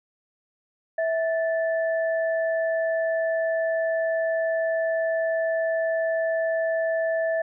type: tone pair together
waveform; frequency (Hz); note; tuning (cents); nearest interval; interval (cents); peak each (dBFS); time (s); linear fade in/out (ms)
sine; 652.9 / 1753; E5 / A6; -17 / -7; octave + perfect fourth; 1710; -22 / -31; 0.98-7.42; 5
effects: none